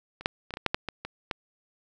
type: clicks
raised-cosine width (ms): 0.3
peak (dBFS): -26 / -7 / -24 / -16 / -20 / -7 / -8 / -16 / -19 / -13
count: 10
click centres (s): 0.21 / 0.259 / 0.507 / 0.539 / 0.571 / 0.663 / 0.745 / 0.887 / 1.05 / 1.312
effects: none